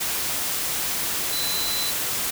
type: tone in noise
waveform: sine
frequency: 4020 Hz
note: B7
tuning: 30 cents sharp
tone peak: -27 dBFS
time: 1.32-1.91 s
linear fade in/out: 10 ms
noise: white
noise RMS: -26 dBFS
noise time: 0-2.31 s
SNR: -4 dB
effects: none